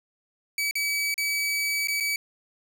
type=tone with dropouts; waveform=sawtooth; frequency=2286 Hz; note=D7; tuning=47 cents flat; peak=-21 dBFS; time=0.58-2.16 s; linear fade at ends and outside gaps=2 ms; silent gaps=0.711-0.754 / 1.142-1.179 / 1.873-1.883 / 2.001-2.006 s; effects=none

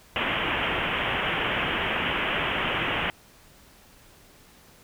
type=low-pass noise; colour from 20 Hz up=white; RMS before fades=-27 dBFS; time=0.16-3.1 s; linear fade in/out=0 ms; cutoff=3200 Hz; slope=96 dB/octave; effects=pink hiss -54 dBFS RMS until 4.83 s

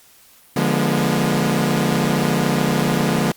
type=chord; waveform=sawtooth; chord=D diminished seventh; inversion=none; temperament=equal with one note detuned; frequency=146.83 / 174.61 / 207.7 / 241.3 Hz; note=D3 / F3 / Ab3 / Cb4; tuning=0 / 0 / 0 / -40 cents; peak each=-18 dBFS; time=0.56-3.32 s; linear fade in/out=5 ms; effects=white hiss -50 dBFS RMS until 3.36 s + Opus 48 kbps

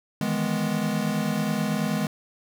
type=chord; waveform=square; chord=E major seventh; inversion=third; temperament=equal; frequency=155.56 / 164.81 / 207.7 / 246.9 Hz; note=D#3 / E3 / G#3 / B3; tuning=0 / 0 / 0 / 0 cents; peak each=-32 / -32 / -27 / -31 dBFS; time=0.21-2.07 s; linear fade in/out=2 ms; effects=none

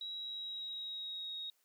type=tone with pitch glide; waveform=sine; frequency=3869 to 3763 Hz; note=B7 to A#7; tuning=-36 to +16 cents; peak=-40 dBFS; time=0.01-1.5 s; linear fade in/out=2 ms; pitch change=-48 cents; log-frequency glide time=0.14-1.37 s; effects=white hiss -75 dBFS RMS until 1.64 s + high-pass 300 Hz 12 dB/octave

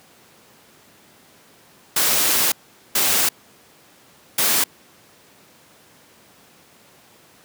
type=noise bursts at uneven times; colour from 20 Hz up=white; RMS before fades=-18 dBFS; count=3; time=1.96-2.52 / 2.95-3.29 / 4.38-4.64 s; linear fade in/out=5 ms; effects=pink hiss -51 dBFS RMS until 7.44 s + high-pass 150 Hz 12 dB/octave

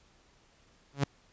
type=tone with exponential growth; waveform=sawtooth; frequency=140 Hz; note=C#3; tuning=18 cents sharp; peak=-19 dBFS; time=0.93-1.04 s; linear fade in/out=5 ms; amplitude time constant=23 ms; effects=pink hiss -64 dBFS RMS until 1.32 s + resampled to 16000 Hz

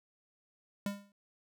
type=tone with exponential decay; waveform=square; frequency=201.5 Hz; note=G3; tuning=48 cents sharp; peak=-31 dBFS; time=0.86-1.12 s; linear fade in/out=2 ms; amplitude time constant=56 ms; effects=none

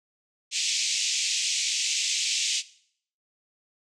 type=band-pass noise; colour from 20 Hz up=white; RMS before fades=-27 dBFS; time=0.51-2.63 s; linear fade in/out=50 ms; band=2300 to 7500 Hz; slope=48 dB/octave; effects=noise-tail reverb RT60 0.6 s tail -18 dB re dry

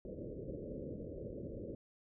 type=low-pass noise; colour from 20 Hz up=white; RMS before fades=-45 dBFS; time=0.05-1.75 s; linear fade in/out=2 ms; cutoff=570 Hz; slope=96 dB/octave; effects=none

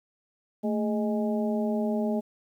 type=harmonic tone with a mistuned harmonic; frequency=207.7 Hz; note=G#3; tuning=in tune; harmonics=1 / 2 / 3 / 4; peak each=-26 / -32 / -32 / -39 dBFS; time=0.63-2.21 s; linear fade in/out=20 ms; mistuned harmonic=1; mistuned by=+110 cents; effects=10-bit

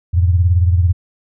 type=beating tone pair; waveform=sine; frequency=86.3 / 104.3 Hz; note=F2 / G#2; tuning=-20 / +8 cents; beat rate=18 Hz; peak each=-10 / -18 dBFS; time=0.13-0.93 s; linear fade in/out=20 ms; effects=none

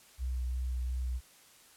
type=tone with vibrato; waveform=sine; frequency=62.8 Hz; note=B1; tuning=30 cents sharp; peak=-31 dBFS; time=0.18-1.21 s; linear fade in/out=50 ms; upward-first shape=sine; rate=2.8 Hz; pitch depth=17 cents each way; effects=white hiss -59 dBFS RMS until 1.76 s + low-pass 12000 Hz 12 dB/octave

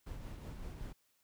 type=noise with tremolo; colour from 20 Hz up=brown; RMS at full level=-44 dBFS; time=0.06-0.93 s; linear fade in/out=10 ms; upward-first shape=sine; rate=5.4 Hz; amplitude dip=35%; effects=white hiss -75 dBFS RMS until 1.23 s

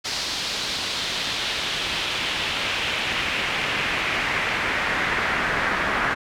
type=noise with band-pass filter sweep; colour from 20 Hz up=brown; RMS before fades=-25 dBFS; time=0.04-6.15 s; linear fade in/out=20 ms; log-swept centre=4600 to 1600 Hz; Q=1.9; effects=none

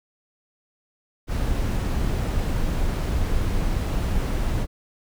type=noise; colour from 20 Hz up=brown; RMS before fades=-23 dBFS; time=1.27-4.67 s; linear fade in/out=50 ms; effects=none

